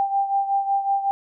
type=beating tone pair; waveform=sine; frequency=790 / 795.4 Hz; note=G5 / G5; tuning=+13 / +25 cents; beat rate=5.4 Hz; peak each=-20 / -26 dBFS; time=0-1.11 s; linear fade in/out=0 ms; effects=none

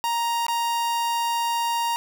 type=tone with dropouts; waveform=45% pulse; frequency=935 Hz; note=A#5; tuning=5 cents sharp; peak=-22 dBFS; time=0.04-1.96 s; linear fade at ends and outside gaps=0 ms; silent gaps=0.466-0.483 s; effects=none

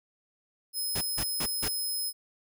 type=tone; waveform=10% pulse; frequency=5130 Hz; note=E8; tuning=48 cents flat; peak=-24 dBFS; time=0.73-2.13 s; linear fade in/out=50 ms
type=noise bursts; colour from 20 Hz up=pink; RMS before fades=-33 dBFS; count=4; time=0.95-1.686 s; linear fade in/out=10 ms; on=64 ms; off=160 ms
effects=none

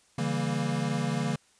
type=chord; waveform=square; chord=C# diminished seventh; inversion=none; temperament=equal with one note detuned; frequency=141.67 / 164.81 / 196 / 233.1 Hz; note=C#3 / E3 / G3 / Bb3; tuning=+38 / 0 / 0 / 0 cents; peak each=-32 / -33 / -36 / -33 dBFS; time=0.18-1.36 s; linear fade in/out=5 ms; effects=white hiss -63 dBFS RMS until 1.59 s + resampled to 22050 Hz

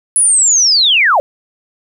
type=linear sweep; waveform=sine; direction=down; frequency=10160 to 518 Hz; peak=-7 dBFS; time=0.16-1.2 s; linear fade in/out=0 ms; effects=8-bit

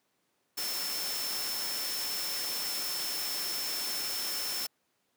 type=tone in noise; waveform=sine; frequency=5330 Hz; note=E8; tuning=18 cents sharp; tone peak=-35 dBFS; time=0.57-4.67 s; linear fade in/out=10 ms; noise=white; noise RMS=-36 dBFS; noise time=0.57-4.67 s; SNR=-2 dB; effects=pink hiss -75 dBFS RMS until 5.16 s + high-pass 200 Hz 12 dB/octave

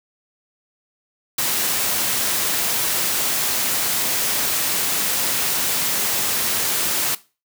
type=noise; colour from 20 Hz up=white; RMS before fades=-21 dBFS; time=1.38-7.15 s; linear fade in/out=5 ms; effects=noise-tail reverb RT60 0.3 s tail -18 dB re dry + high-pass 100 Hz 12 dB/octave

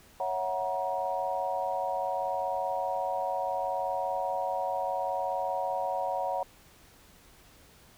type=chord; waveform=sine; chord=F# dominant seventh; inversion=second; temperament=equal with one note detuned; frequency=554.4 / 659.3 / 740 / 948.1 Hz; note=C#5 / E5 / F#5 / A#5; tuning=0 / 0 / 0 / +29 cents; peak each=-34 / -37 / -32 / -34 dBFS; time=0.2-6.43 s; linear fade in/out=2 ms; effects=pink hiss -57 dBFS RMS until 7.97 s

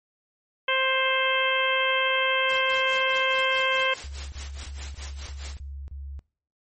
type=harmonic tone; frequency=526 Hz; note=C5; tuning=9 cents sharp; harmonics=1 / 2 / 3 / 4 / 5 / 6; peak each=-28 / -28 / -28 / -28 / -28 / -28 dBFS; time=0.68-3.94 s; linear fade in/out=5 ms
type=noise with tremolo; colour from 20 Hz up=white; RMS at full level=-37 dBFS; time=2.49-5.59 s; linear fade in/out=5 ms; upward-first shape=sine; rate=4.8 Hz; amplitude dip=85%
type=tone bursts; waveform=sine; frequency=69.3 Hz; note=C#2; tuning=in tune; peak=-34 dBFS; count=7; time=4.04-6.192 s; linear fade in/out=0 ms; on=280 ms; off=32 ms
effects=noise-tail reverb RT60 0.5 s tail -24 dB re dry + MP3 32 kbps

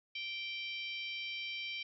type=harmonic tone; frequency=781 Hz; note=G5; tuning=7 cents flat; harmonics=3 / 4 / 5 / 6 / 7; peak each=-41 / -43 / -49 / -51 / -54 dBFS; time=0.15-1.83 s; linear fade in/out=5 ms; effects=none

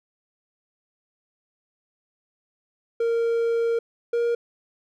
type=tone pair in turn; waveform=triangle; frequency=463.3 / 470.9 Hz; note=A#4 / A#4; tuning=-11 / +18 cents; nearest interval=unison; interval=29 cents; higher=second; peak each=-18 dBFS; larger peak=neither; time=3-3.79 / 4.13-4.35 s; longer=first; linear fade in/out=5 ms; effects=none

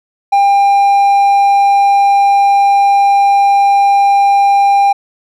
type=tone; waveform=triangle; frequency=799 Hz; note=G5; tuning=33 cents sharp; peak=-4 dBFS; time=0.32-4.93 s; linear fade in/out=10 ms; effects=none

